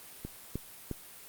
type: clicks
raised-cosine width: 3 ms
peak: -25 / -20 / -22 dBFS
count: 3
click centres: 0.25 / 0.556 / 0.913 s
effects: white hiss -50 dBFS RMS until 1.28 s + Opus 32 kbps